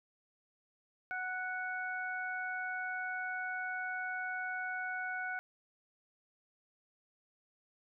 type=harmonic tone; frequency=740 Hz; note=F#5; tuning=in tune; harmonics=1 / 2 / 3; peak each=-42 / -37 / -46 dBFS; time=1.11-5.39 s; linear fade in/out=0 ms; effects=none